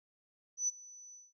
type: tone with ADSR envelope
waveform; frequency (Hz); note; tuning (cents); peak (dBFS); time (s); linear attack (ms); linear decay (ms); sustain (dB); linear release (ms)
sine; 5980; F#8; +17; -28; 0.57-1.33; 110; 24; -22; 190
effects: none